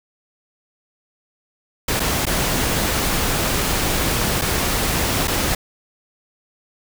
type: noise with dropouts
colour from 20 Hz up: pink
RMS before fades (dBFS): -20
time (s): 1.88-5.55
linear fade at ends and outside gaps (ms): 5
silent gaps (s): 1.997-2.001 / 2.255-2.266 / 4.414-4.418 / 5.274-5.279
effects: none